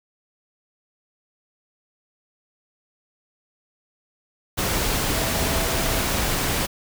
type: tone in noise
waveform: sine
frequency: 659.3 Hz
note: E5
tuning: in tune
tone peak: -33 dBFS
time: 5.13-6 s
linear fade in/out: 20 ms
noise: pink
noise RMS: -23 dBFS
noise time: 4.57-6.67 s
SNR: -13 dB
effects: none